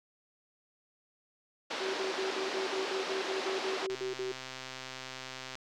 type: band-pass noise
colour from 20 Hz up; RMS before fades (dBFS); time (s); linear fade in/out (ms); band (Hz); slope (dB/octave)
pink; -37; 1.7-3.87; 10; 310 to 5300; 24
type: tone bursts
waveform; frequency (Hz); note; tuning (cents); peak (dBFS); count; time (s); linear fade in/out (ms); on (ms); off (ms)
sine; 382.2; G4; -44; -33; 14; 1.81-4.319; 5; 130; 53
type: click train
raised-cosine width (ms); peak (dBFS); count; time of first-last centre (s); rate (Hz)
0.2; -24; 216; 3.9-5.554; 130
effects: none